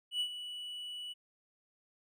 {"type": "tone with ADSR envelope", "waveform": "triangle", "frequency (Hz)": 2950, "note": "F#7", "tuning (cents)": -6, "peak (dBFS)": -28, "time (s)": [0.11, 1.14], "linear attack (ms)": 93, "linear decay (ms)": 78, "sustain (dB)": -11, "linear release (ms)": 23, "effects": []}